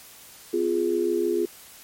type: tone cluster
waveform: sine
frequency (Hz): 254.4 / 348 / 414.5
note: C4 / F4 / G#4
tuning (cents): -48 / -6 / -3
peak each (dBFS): -32 / -23 / -25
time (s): 0.53-1.46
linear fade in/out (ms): 10
effects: white hiss -47 dBFS RMS until 1.83 s + MP3 64 kbps